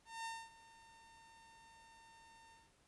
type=tone with ADSR envelope; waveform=sawtooth; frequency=909 Hz; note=A#5; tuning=44 cents flat; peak=-38 dBFS; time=0.05-2.73 s; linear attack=200 ms; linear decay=240 ms; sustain=-19 dB; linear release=210 ms; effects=pink hiss -72 dBFS RMS until 2.87 s + resampled to 24000 Hz